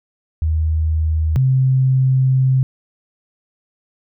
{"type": "tone pair in turn", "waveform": "sine", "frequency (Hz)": [79, 131.11], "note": ["D#2", "C3"], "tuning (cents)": [27, 4], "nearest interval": "major sixth", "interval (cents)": 877, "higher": "second", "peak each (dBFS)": [-14, -11], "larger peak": "second", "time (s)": [[0.42, 1.36], [1.36, 2.63]], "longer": "second", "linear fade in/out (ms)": 0, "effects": []}